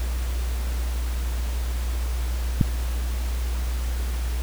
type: click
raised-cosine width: 5 ms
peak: -4 dBFS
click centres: 2.612 s
effects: added 60 Hz sine -23 dBFS peak until 4.42 s + pink hiss -38 dBFS RMS until 4.42 s